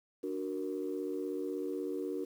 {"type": "chord", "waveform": "sine", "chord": "D augmented", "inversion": "none", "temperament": "equal", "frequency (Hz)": [293.7, 370, 466.2], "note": ["D4", "F#4", "A#4"], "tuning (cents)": [0, 0, 0], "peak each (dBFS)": [-38, -37, -39], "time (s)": [0.23, 2.25], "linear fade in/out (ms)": 10, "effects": ["tanh soft clip ceiling -26 dBFS", "10-bit"]}